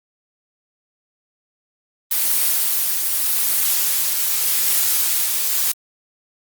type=noise with tremolo; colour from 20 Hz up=blue; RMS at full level=-17 dBFS; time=2.11-5.72 s; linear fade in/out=5 ms; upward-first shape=triangle; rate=0.84 Hz; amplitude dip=30%; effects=Opus 24 kbps